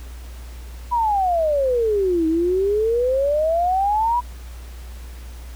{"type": "exponential two-way sweep", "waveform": "sine", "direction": "down then up", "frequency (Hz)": [987.8, 315.6, 987.8], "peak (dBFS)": -16, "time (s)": [0.91, 4.21], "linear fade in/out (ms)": 20, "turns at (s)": 2.27, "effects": ["added 60 Hz sine -33 dBFS peak until 5.55 s", "pink hiss -46 dBFS RMS until 5.55 s"]}